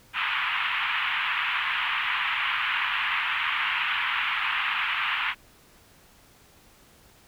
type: band-pass noise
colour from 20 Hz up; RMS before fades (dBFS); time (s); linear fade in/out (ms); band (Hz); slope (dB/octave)
white; -27; 0.13-5.35; 50; 930 to 3000; 48
effects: pink hiss -56 dBFS RMS until 7.27 s